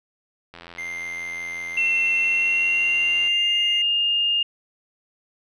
click train, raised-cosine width 0.3 ms, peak -24 dBFS, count 235, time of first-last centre 0.54-3.274 s, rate 85.6 Hz
triangle tone with vibrato, 2093 Hz, C7, in tune, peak -27 dBFS, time 0.78-3.82 s, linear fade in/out 5 ms, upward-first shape sine, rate 20 Hz, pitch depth 12 cents each way
sine tone with pitch glide, 2705 to 2825 Hz, E7 to F7, +44 to +19 cents, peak -18 dBFS, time 1.77-4.43 s, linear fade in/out 5 ms, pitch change +75 cents, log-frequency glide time 2.19-3.61 s
effects none

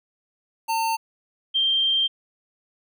square / sine tone pair in turn, 900 / 3165 Hz, A5 / G7, +39 / +16 cents, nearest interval octave + minor seventh, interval 2177 cents, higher second, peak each -22 / -18 dBFS, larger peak second, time 0.68-0.97 / 1.54-2.08 s, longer second, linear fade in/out 20 ms, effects none

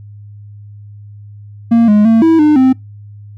triangle tone with pitch steps, 231.5 / 209 / 225.4 / 325.9 / 301.8 / 260.4 Hz, A#3 / G#3 / A3 / E4 / D4 / C4, -12 / +11 / +42 / -20 / +47 / -8 cents, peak -3 dBFS, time 1.71-2.73 s, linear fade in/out 10 ms, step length 170 ms, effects noise-tail reverb RT60 0.2 s tail -24 dB re dry + added 103 Hz sine -31 dBFS peak until 3.37 s

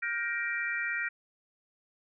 sine chord, G minor seventh, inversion third, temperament just, 1411.2 / 1568 / 1881.6 / 2352 Hz, F6 / G6 / Bb6 / D7, +18 / 0 / +16 / +2 cents, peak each -36 / -38 / -33 / -36 dBFS, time 0.02-1.09 s, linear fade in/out 10 ms, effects none

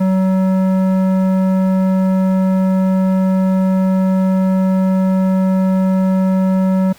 triangle tone with tanh clipping, 188.5 Hz, F#3, 32 cents sharp, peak -13 dBFS, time 0-6.93 s, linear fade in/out 10 ms, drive 17 dB, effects pink hiss -44 dBFS RMS until 6.98 s

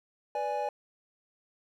triangle chord, G# diminished, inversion first, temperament equal, 493.9 / 587.3 / 830.6 Hz, B4 / D5 / G#5, 0 / 0 / 0 cents, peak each -35 / -32 / -30 dBFS, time 0.35-0.69 s, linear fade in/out 2 ms, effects none

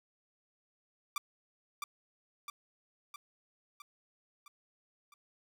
sawtooth tone with echo, 1174.7 Hz, D6, in tune, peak -29 dBFS, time 1.16-1.18 s, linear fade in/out 2 ms, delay 660 ms, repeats 6, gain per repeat -4 dB, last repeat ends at 5.14 s, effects none

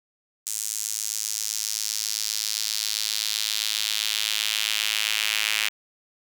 square tone with high-pass filter sweep, 53.8 Hz, A1, 38 cents flat, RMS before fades -27 dBFS, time 0.46-5.69 s, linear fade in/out 10 ms, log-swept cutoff 7300 to 2500 Hz, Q 2, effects none

